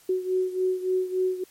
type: beating tone pair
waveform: sine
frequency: 370 / 373.5 Hz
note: F#4 / F#4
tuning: 0 / +16 cents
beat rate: 3.5 Hz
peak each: -24 / -28 dBFS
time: 0.09-1.44 s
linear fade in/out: 5 ms
effects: white hiss -56 dBFS RMS until 1.5 s + MP3 64 kbps